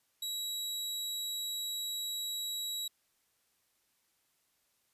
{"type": "tone", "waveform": "sawtooth", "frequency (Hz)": 3880, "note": "B7", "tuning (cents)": -31, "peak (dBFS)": -32, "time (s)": [0.22, 2.88], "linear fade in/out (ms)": 5, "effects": ["white hiss -75 dBFS RMS until 4.93 s", "resampled to 32000 Hz"]}